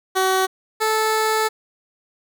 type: tone pair in turn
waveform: 15% pulse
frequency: 377.8 / 437 Hz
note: F#4 / A4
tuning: +36 / -12 cents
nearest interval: minor third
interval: 252 cents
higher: second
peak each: -10 / -11 dBFS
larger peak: first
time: 0.15-0.47 / 0.8-1.49 s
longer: second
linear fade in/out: 20 ms
effects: none